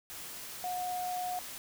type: tone in noise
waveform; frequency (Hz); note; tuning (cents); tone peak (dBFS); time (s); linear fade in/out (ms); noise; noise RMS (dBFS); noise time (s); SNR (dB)
sine; 725; F#5; -35; -33; 0.64-1.39; 0; white; -44; 0.1-1.58; +8
effects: none